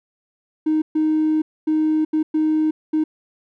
triangle tone bursts at uneven times, 311.1 Hz, D#4, in tune, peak -12 dBFS, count 6, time 0.66-0.82 / 0.95-1.42 / 1.67-2.05 / 2.13-2.23 / 2.34-2.71 / 2.93-3.04 s, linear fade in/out 10 ms, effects tanh soft clip ceiling -12 dBFS

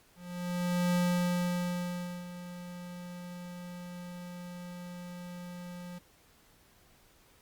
square tone with ADSR envelope, 177.1 Hz, F3, 24 cents sharp, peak -26 dBFS, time 0.15-5.99 s, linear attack 800 ms, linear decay 1300 ms, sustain -16 dB, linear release 12 ms, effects pink hiss -63 dBFS RMS until 7.41 s + Opus 48 kbps

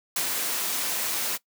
white noise with ADSR envelope, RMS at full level -26 dBFS, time 0.16-1.38 s, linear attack 3 ms, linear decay 93 ms, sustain -2 dB, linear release 30 ms, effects noise-tail reverb RT60 0.1 s tail -20 dB re dry + high-pass 200 Hz 12 dB/octave

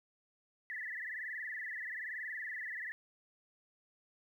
sine tone with frequency modulation, 1864.7 Hz, A#6, in tune, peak -39 dBFS, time 0.7-2.92 s, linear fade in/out 0 ms, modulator 21.1 Hz, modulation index 7.4, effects 12-bit

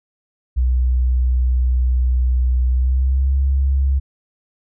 sine tone with pitch glide, 62.5 to 67.76 Hz, B1 to C#2, +21 to -39 cents, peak -13 dBFS, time 0.56-4 s, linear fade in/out 20 ms, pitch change +140 cents, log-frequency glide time 2.7-3.35 s, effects none

